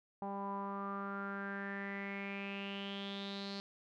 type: tone with low-pass filter sweep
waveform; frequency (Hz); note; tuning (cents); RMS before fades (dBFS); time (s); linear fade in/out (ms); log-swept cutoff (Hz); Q
sawtooth; 198.4; G3; +21; -42; 0.22-3.6; 0; 860 to 4400; 7.5
effects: none